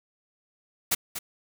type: noise with echo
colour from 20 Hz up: white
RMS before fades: -23 dBFS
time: 0.91-0.95 s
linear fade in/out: 10 ms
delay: 240 ms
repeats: 1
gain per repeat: -10 dB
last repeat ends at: 1.19 s
effects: none